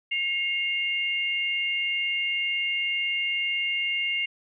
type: tone pair together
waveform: sine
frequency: 2154 / 2796 Hz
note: C7 / F7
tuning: +50 / +1 cents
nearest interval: perfect fourth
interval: 451 cents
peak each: -27 dBFS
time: 0.11-4.26 s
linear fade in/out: 10 ms
effects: none